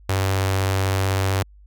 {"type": "tone with notch filter", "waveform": "sawtooth", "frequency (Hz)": 95.8, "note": "G2", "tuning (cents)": -39, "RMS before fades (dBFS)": -21, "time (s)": [0.09, 1.43], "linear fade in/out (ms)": 5, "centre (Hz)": 200, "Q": 0.76, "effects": ["added 50 Hz sine -45 dBFS peak until 1.66 s"]}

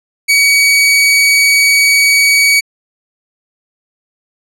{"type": "tone", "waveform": "sawtooth", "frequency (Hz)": 2262, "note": "C#7", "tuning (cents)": 34, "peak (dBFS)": -3, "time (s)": [0.28, 2.61], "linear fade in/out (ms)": 20, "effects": ["low-pass 11000 Hz 12 dB/octave"]}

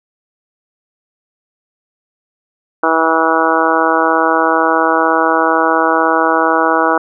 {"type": "harmonic tone", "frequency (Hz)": 162.1, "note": "E3", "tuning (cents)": -29, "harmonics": [2, 3, 4, 5, 6, 7, 8, 9], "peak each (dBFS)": [-18, -18, -18, -18, -18, -18, -18, -18], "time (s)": [2.83, 6.98], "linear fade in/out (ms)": 5, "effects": []}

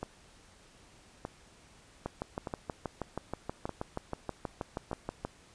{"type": "two click trains", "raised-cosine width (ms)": 1, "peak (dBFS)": [-20, -22], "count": [21, 5], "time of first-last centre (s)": [[2.06, 5.25], [0.03, 4.914]], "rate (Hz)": [6.27, 0.819], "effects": ["pink hiss -59 dBFS RMS until 5.54 s", "resampled to 22050 Hz"]}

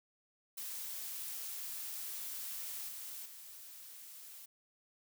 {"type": "noise with level steps", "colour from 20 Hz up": "blue", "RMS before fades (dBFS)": [-43, -46, -52], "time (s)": [0.57, 4.46], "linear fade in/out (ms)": 10, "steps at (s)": [2.88, 3.25], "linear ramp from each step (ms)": 10, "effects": []}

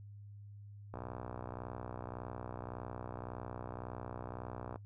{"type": "click train", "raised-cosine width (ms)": 1, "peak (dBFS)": -29, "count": 237, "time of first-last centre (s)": [0.94, 4.759], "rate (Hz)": 61.8, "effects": ["noise-tail reverb RT60 0.1 s tail -19 dB re dry", "added 102 Hz sine -49 dBFS peak until 4.85 s"]}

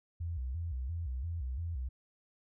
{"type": "tone with vibrato", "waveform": "sine", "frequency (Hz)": 73.42, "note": "D2", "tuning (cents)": 0, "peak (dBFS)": -34, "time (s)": [0.2, 1.89], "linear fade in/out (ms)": 10, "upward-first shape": "square", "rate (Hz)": 2.9, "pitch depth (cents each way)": 240, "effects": []}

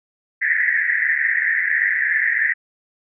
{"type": "band-pass noise", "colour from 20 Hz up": "white", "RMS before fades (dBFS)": -19, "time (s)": [0.41, 2.54], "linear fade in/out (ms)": 20, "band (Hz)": [1700, 2000], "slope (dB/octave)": 96, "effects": []}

